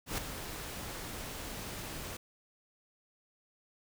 pink noise with ADSR envelope, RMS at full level -33 dBFS, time 0.06-2.17 s, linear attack 120 ms, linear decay 3 ms, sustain -9 dB, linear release 6 ms, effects none

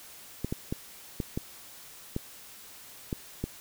clicks, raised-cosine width 3 ms, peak -17 dBFS, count 8, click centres 0.446 / 0.525 / 0.725 / 1.202 / 1.375 / 2.164 / 3.128 / 3.44 s, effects white hiss -49 dBFS RMS until 3.6 s

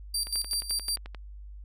25% pulse tone with tremolo, 4699 Hz, D8, in tune, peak -22 dBFS, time 0.14-0.96 s, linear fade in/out 5 ms, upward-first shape square, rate 5.4 Hz, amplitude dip 75%
click train, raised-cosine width 0.3 ms, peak -26 dBFS, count 11, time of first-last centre 0.27-1.147 s, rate 11.4 Hz
effects added 50 Hz sine -41 dBFS peak until 1.64 s

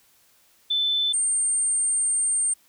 sine tone pair in turn, 3520 / 8723 Hz, A7 / C#9, 0 / -29 cents, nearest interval octave + major third, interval 1571 cents, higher second, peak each -20 dBFS, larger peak neither, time 0.7-1.13 / 1.13-2.54 s, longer second, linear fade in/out 10 ms, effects white hiss -60 dBFS RMS until 2.68 s

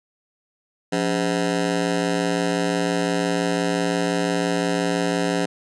20% pulse ring-modulated tone, 229.7 Hz, A#3, 25 cents flat, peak -12 dBFS, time 0.92-5.46 s, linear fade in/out 10 ms, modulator 52.9 Hz, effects resampled to 22050 Hz

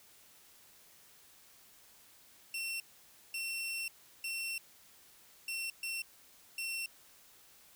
sawtooth tone bursts at uneven times, 2710 Hz, E7, 47 cents sharp, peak -33 dBFS, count 6, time 2.54-2.8 / 3.34-3.88 / 4.24-4.58 / 5.48-5.7 / 5.83-6.02 / 6.58-6.86 s, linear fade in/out 2 ms, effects white hiss -61 dBFS RMS until 7.75 s

